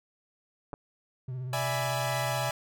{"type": "clicks", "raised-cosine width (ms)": 1, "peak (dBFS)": -25, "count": 2, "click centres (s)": [0.732, 0.739]}
{"type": "tone with vibrato", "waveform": "triangle", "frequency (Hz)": 127.5, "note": "C3", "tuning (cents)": -44, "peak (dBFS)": -31, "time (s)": [1.28, 2.5], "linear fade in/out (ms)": 5, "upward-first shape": "triangle", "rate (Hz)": 16, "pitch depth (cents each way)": 61}
{"type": "chord", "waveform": "sawtooth", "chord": "E dominant seventh", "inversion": "third", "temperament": "equal", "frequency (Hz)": [587.3, 659.3, 830.6, 987.8], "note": ["D5", "E5", "G#5", "B5"], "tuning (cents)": [0, 0, 0, 0], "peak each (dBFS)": [-31, -30, -30, -34], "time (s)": [1.53, 2.51], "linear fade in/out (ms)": 2}
{"effects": []}